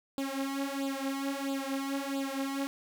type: tone with flanger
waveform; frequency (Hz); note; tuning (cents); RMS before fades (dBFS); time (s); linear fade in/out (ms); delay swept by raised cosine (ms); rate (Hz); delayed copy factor
sawtooth; 273.8; C#4; -21; -34; 0.18-2.67; 0; 0.25 to 4.65; 1.5; +0.85
effects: none